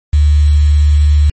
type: tone with quantisation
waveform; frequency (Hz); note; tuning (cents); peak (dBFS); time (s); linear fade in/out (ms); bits
sine; 74; D2; +14; -5; 0.13-1.3; 5; 5
effects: MP3 32 kbps